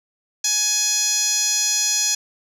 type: tone with band-pass filter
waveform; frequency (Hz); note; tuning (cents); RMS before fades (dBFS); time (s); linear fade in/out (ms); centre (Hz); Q
10% pulse; 840; G#5; +19; -20; 0.44-2.15; 5; 6800; 4.8
effects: none